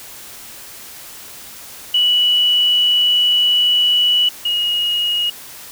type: tone pair in turn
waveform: sine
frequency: 2946 / 2882 Hz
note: F#7 / F#7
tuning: -8 / -46 cents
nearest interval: unison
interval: 38 cents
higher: first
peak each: -11 / -15 dBFS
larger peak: first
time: 1.94-4.29 / 4.45-5.3 s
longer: first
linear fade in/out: 5 ms
effects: white hiss -36 dBFS RMS until 5.71 s